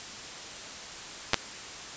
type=clicks; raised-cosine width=0.2 ms; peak=-4 dBFS; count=2; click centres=1.334 / 1.343 s; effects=white hiss -41 dBFS RMS until 1.96 s + resampled to 16000 Hz